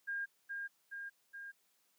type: tone with echo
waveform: sine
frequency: 1613 Hz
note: G6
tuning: 49 cents sharp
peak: -36 dBFS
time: 0.07-0.26 s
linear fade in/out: 20 ms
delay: 420 ms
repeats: 3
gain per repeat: -3 dB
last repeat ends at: 1.52 s
effects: white hiss -75 dBFS RMS until 1.98 s + high-pass 150 Hz 12 dB/octave